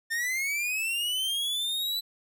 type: linear sweep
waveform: 45% pulse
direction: up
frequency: 1793 to 4000 Hz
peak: -27 dBFS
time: 0.1-2.01 s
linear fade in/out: 20 ms
effects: none